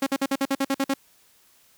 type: tone bursts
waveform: sawtooth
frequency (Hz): 272.7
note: C#4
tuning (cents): -28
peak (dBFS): -17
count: 10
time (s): 0.02-0.939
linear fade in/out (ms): 5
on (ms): 46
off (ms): 51
effects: white hiss -59 dBFS RMS until 1.77 s